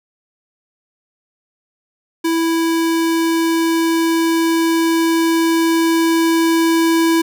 square tone with level ramp, 329.6 Hz, E4, in tune, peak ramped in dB -15 to -12 dBFS, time 2.24-7.22 s, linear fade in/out 10 ms, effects none

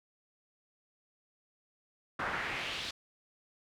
brown noise with band-pass filter sweep, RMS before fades -37 dBFS, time 2.19-2.91 s, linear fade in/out 5 ms, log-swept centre 1300 to 4100 Hz, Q 2.1, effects none

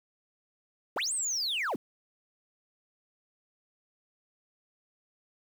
sine linear two-way sweep, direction up then down, 160 to 8720 to 160 Hz, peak -26 dBFS, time 0.96-1.76 s, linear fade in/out 5 ms, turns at 1.13 s, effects tanh soft clip ceiling -28 dBFS + 9-bit

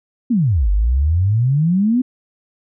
sine exponential two-way sweep, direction down then up, 261.6 to 47.15 to 261.6 Hz, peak -12 dBFS, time 0.3-2.02 s, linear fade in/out 10 ms, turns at 0.7 s, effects none

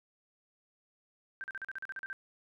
sine tone bursts, 1567 Hz, G6, 1 cent flat, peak -37 dBFS, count 11, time 1.41-2.129 s, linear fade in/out 0 ms, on 29 ms, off 40 ms, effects none

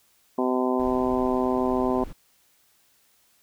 harmonic tone, 127.4 Hz, C3, 46 cents flat, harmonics 2 / 3 / 4 / 5 / 6 / 7 / 8, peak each -25 / -26 / -32 / -30 / -33 / -33 / -32 dBFS, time 0.38-2.04 s, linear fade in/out 5 ms
brown noise, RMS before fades -39 dBFS, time 0.79-2.13 s, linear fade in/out 5 ms
effects white hiss -63 dBFS RMS until 3.42 s

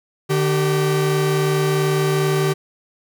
45% pulse tone pair together, 150 / 387.3 Hz, D3 / G4, +37 / -21 cents, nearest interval octave + major third, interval 1642 cents, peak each -19 dBFS, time 0.29-2.54 s, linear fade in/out 20 ms, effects none

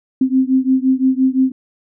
sine beating tone pair, 259.1 / 264.9 Hz, C4 / C4, -17 / +22 cents, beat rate 5.8 Hz, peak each -14 / -15 dBFS, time 0.21-1.52 s, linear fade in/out 5 ms, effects none

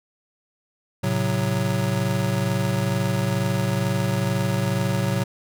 square chord, F# diminished, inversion first, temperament just, 111 / 133.2 / 185 Hz, A2 / C3 / F#3, +16 / +31 / 0 cents, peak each -26 dBFS, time 1.03-5.24 s, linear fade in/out 10 ms, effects none

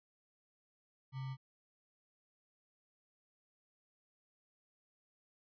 sine tone with sample-and-hold, 132.8 Hz, C3, 26 cents sharp, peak -39 dBFS, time 1.12-1.37 s, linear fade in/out 50 ms, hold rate 1050 Hz, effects resampled to 11025 Hz

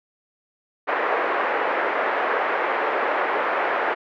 pink band-pass noise, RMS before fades -23 dBFS, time 0.87-3.95 s, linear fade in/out 20 ms, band 430 to 2000 Hz, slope 24 dB/octave, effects none

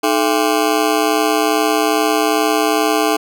20% pulse ring-modulated tone, 370 Hz, F#4, in tune, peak -5 dBFS, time 0.03-3.17 s, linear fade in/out 10 ms, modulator 61.2 Hz, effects none

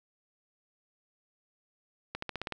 accelerating click train, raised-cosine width 0.3 ms, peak -19 dBFS, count 7, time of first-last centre 2.15-2.523 s, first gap 74 ms, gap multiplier 0.93, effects none

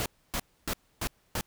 pink noise bursts, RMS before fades -31 dBFS, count 5, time 0-1.41 s, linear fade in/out 0 ms, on 58 ms, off 280 ms, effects pink hiss -68 dBFS RMS until 1.46 s

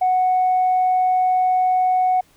sine tone, 739 Hz, F#5, 2 cents flat, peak -13 dBFS, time 0.01-2.21 s, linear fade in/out 10 ms, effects tanh soft clip ceiling -11 dBFS + pink hiss -56 dBFS RMS until 2.36 s

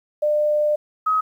sine tone pair in turn, 599 / 1269.2 Hz, D5 / D#6, +34 / +34 cents, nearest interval octave + minor second, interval 1300 cents, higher second, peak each -16 dBFS, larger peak neither, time 0.22-0.76 / 1.06-1.21 s, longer first, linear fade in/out 10 ms, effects 9-bit

